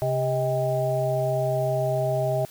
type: harmonic tone with a mistuned harmonic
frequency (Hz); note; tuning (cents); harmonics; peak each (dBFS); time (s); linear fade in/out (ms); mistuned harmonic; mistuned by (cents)
133; C3; +29; 1 / 3 / 5 / 6; -26 / -31 / -24 / -33; 0.02-2.45; 0; 5; -85
effects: white hiss -48 dBFS RMS until 2.5 s